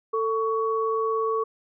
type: tone pair together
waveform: sine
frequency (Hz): 445.6 / 1120.7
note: A4 / C#6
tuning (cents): +22 / +19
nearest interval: octave + major third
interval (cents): 1597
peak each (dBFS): -24 / -26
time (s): 0.13-1.44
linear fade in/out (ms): 10
effects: none